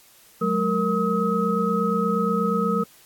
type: tone cluster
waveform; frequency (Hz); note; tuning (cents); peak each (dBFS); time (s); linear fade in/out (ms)
sine; 183.9 / 212.3 / 464.8 / 1273; F#3 / G#3 / A#4 / D#6; -10 / +38 / -5 / +39; -25; 0.41-2.84; 10
effects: white hiss -53 dBFS RMS until 3.05 s + AAC 64 kbps